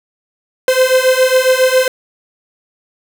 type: beating tone pair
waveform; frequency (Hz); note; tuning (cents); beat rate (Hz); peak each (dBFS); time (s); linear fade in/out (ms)
45% pulse; 512 / 519.3; C5 / C5; -38 / -13; 7.3; -12; 0.68-1.88; 2
effects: none